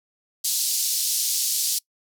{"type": "band-pass noise", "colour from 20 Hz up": "pink", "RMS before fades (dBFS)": -24, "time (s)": [0.44, 1.79], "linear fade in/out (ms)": 10, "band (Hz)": [4400, 15000], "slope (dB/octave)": 24, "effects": ["noise-tail reverb RT60 0.1 s tail -24 dB re dry"]}